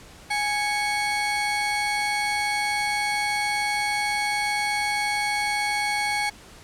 35% pulse tone pair together, 830.4 / 2217 Hz, G#5 / C#7, 0 / 0 cents, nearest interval octave + perfect fourth, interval 1700 cents, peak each -24 dBFS, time 0.3-6.3 s, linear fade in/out 10 ms, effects pink hiss -47 dBFS RMS until 6.63 s + low-pass 10000 Hz 12 dB/octave

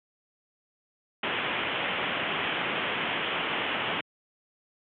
white low-pass noise, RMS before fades -30 dBFS, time 1.23-4.01 s, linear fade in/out 5 ms, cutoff 3300 Hz, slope 96 dB/octave, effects high-pass 150 Hz 12 dB/octave

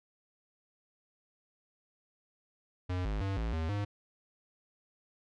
square tone with pitch steps, 90.7 / 51.7 / 97.5 / 56 / 80.4 / 102.3 Hz, F#2 / G#1 / G2 / A1 / E2 / G#2, -34 / -7 / -9 / +31 / -43 / -26 cents, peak -32 dBFS, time 2.89-3.85 s, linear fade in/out 10 ms, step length 160 ms, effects low-pass 4000 Hz 12 dB/octave

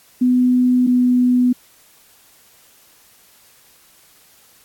sine tone pair in turn, 250 / 248.4 Hz, B3 / B3, +21 / +10 cents, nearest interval unison, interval 11 cents, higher first, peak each -11 dBFS, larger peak neither, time 0.21-0.87 / 0.87-1.53 s, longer neither, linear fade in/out 10 ms, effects white hiss -51 dBFS RMS until 4.64 s + AAC 64 kbps

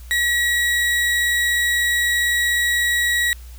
35% pulse tone, 1917 Hz, A#6, 48 cents sharp, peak -15 dBFS, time 0.11-3.33 s, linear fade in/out 0 ms, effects added 60 Hz sine -35 dBFS peak until 3.58 s + white hiss -49 dBFS RMS until 3.58 s

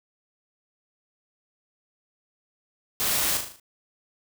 white noise with echo, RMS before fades -26 dBFS, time 3-3.37 s, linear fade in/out 0 ms, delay 38 ms, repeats 6, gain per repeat -5 dB, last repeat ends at 3.598 s, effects none

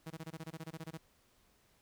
sawtooth tone bursts, 160.9 Hz, E3, 42 cents flat, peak -38 dBFS, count 14, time 0.06-0.976 s, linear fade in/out 10 ms, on 45 ms, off 22 ms, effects pink hiss -70 dBFS RMS until 1.81 s

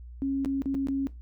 sine tone with dropouts, 272.8 Hz, C#4, 28 cents flat, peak -25 dBFS, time 0.22-1.07 s, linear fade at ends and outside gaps 0 ms, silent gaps 0.448-0.458 / 0.62-0.658 / 0.744-0.75 / 0.871-0.885 s, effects noise-tail reverb RT60 0.2 s tail -17 dB re dry + added 60 Hz sine -41 dBFS peak until 1.21 s

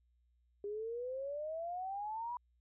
sine exponential sweep, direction up, 402.1 to 988 Hz, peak -38 dBFS, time 0.64-2.37 s, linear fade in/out 2 ms, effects added 60 Hz sine -70 dBFS peak until 2.6 s

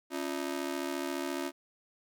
sawtooth ring-modulated tone, 311.1 Hz, D#4, in tune, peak -26 dBFS, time 0.1-1.52 s, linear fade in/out 50 ms, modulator 37.2 Hz, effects none

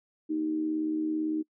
sine tone with amplitude modulation, 311.1 Hz, D#4, in tune, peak -24 dBFS, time 0.29-1.43 s, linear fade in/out 20 ms, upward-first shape sine, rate 77.9 Hz, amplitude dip 55%, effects noise-tail reverb RT60 0.1 s tail -25 dB re dry

